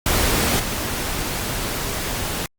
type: noise with level steps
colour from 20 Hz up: pink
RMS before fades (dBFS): -19 / -25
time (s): 0.06-2.46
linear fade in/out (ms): 2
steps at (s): 0.59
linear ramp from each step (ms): 10
effects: Opus 48 kbps